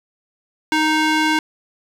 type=tone with band-pass filter; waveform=square; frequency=311.1 Hz; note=D#4; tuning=in tune; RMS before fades=-17 dBFS; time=0.72-1.39 s; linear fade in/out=2 ms; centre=1900 Hz; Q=0.62; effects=7-bit

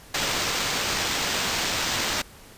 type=noise with sample-and-hold; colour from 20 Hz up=white; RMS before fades=-26 dBFS; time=0.14-2.22 s; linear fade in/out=5 ms; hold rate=11025 Hz; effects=pink hiss -48 dBFS RMS until 2.57 s + resampled to 32000 Hz

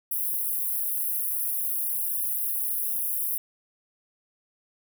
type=high-pass noise; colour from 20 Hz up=white; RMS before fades=-28 dBFS; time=0.11-3.38 s; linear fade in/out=5 ms; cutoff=10000 Hz; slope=96 dB/octave; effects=none

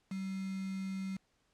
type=tone with quantisation; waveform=sine; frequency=191.4 Hz; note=G3; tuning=41 cents flat; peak=-36 dBFS; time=0.11-1.17 s; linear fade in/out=5 ms; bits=8; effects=pink hiss -75 dBFS RMS until 1.53 s + low-pass 8000 Hz 12 dB/octave

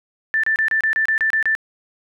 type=tone bursts; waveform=sine; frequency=1770 Hz; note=A6; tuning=10 cents sharp; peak=-15 dBFS; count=10; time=0.34-1.551 s; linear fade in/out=0 ms; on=95 ms; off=29 ms; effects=none

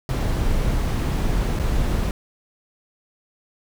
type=noise with dropouts; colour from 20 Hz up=brown; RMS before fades=-21 dBFS; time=0.09-2.11 s; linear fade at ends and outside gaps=1 ms; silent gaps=1.59-1.596 s; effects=none

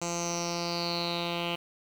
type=tone with low-pass filter sweep; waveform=10% pulse; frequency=171.7 Hz; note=F3; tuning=29 cents flat; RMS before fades=-32 dBFS; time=0.01-1.56 s; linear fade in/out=10 ms; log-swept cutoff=7000 to 3100 Hz; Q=7.9; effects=8-bit

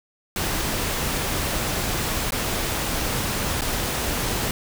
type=noise with dropouts; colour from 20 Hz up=pink; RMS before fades=-25 dBFS; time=0.36-4.51 s; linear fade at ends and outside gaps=2 ms; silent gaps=2.307-2.321 / 3.61-3.618 s; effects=none

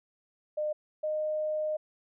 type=tone pair in turn; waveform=sine; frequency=606 / 614.8 Hz; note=D#5 / D#5; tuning=-46 / -21 cents; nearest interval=unison; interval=25 cents; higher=second; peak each=-28 dBFS; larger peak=neither; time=0.57-0.73 / 1.03-1.77 s; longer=second; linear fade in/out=10 ms; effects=none

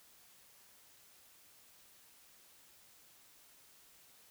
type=silence; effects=white hiss -63 dBFS RMS until 4.3 s

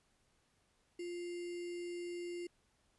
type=tone with sample-and-hold; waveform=sine; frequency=349.2 Hz; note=F4; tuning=in tune; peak=-40 dBFS; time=0.99-2.47 s; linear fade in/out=5 ms; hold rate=2450 Hz; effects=pink hiss -75 dBFS RMS until 2.98 s + resampled to 24000 Hz

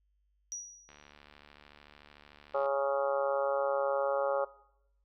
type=tone with exponential decay; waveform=sine; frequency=5800 Hz; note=F#8; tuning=35 cents flat; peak=-34 dBFS; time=0.52-1.12 s; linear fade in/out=0 ms; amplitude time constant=130 ms
type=click train; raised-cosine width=0.3 ms; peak=-37 dBFS; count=131; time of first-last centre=0.89-2.659 s; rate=73.5 Hz
type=harmonic tone; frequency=138.59 Hz; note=C#3; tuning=in tune; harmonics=3 / 4 / 5 / 6 / 7 / 8 / 9 / 10; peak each=-39 / -29 / -43 / -36 / -45 / -40 / -39 / -43 dBFS; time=2.54-4.45 s; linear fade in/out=10 ms
effects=noise-tail reverb RT60 0.8 s tail -20 dB re dry + added 50 Hz sine -70 dBFS peak until 5.04 s

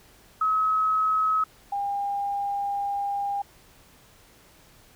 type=tone pair in turn; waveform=sine; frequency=1281 / 804.2 Hz; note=E6 / G5; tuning=-50 / +44 cents; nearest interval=minor sixth; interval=806 cents; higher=first; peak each=-20 / -25 dBFS; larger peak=first; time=0.41-1.44 / 1.72-3.42 s; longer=second; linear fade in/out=5 ms; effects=pink hiss -55 dBFS RMS until 4.95 s

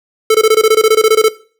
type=tone bursts; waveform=square; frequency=440 Hz; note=A4; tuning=in tune; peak=-6 dBFS; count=15; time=0.3-1.285 s; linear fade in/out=5 ms; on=47 ms; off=20 ms; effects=noise-tail reverb RT60 0.4 s tail -17 dB re dry

